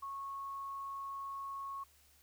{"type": "tone", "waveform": "sine", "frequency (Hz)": 1100, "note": "C#6", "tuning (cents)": -14, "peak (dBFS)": -40, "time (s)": [0.02, 1.84], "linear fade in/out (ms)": 10, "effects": ["added 73 Hz sine -70 dBFS peak until 2.22 s", "white hiss -67 dBFS RMS until 2.22 s"]}